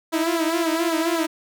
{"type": "tone with flanger", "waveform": "sawtooth", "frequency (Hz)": 329.6, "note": "E4", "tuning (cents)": 0, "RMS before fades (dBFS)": -22, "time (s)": [0.12, 1.27], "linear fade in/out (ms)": 20, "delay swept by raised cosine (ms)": [0.35, 5.75], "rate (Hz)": 3.8, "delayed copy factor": -0.9, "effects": []}